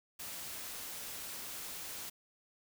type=noise; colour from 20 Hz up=white; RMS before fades=-44 dBFS; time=0.19-2.1 s; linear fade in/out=10 ms; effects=none